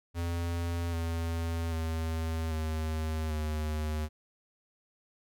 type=tone with pitch steps; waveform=square; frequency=85.3 / 83.11 / 80.98 / 78.9 / 76.88 Hz; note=F2 / E2 / E2 / D#2 / D#2; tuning=-40 / +15 / -30 / +25 / -20 cents; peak=-31 dBFS; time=0.14-4.09 s; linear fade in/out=50 ms; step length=790 ms; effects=none